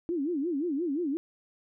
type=tone with vibrato; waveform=sine; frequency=311.1 Hz; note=D#4; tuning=in tune; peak=-27 dBFS; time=0.09-1.17 s; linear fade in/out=0 ms; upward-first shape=sine; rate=5.7 Hz; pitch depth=250 cents each way; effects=none